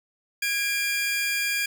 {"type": "tone pair together", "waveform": "sawtooth", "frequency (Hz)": [1643.1, 2393], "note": ["G#6", "D7"], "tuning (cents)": [-19, 32], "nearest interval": "perfect fifth", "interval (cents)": 651, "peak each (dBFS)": [-25, -22], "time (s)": [0.42, 1.66], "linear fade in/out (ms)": 5, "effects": []}